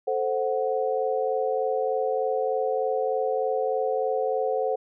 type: chord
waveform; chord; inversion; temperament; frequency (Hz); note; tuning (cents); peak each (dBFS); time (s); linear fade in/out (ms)
sine; F# diminished; first; equal; 440 / 523.3 / 740; A4 / C5 / F#5; 0 / 0 / 0; -27 / -26 / -29; 0.07-4.76; 10
effects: none